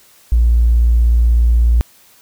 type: tone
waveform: triangle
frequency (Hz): 58.27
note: A#1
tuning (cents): 0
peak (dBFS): -4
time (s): 0.32-1.81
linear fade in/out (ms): 0
effects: tanh soft clip ceiling -6 dBFS + white hiss -48 dBFS RMS until 2.21 s